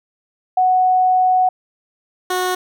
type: tone pair in turn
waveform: sine / 15% pulse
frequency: 740 / 366.2 Hz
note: F#5 / F#4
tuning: 0 / -18 cents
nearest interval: octave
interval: 1218 cents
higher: first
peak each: -11 dBFS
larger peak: neither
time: 0.57-1.49 / 2.3-2.55 s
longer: first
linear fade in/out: 5 ms
effects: none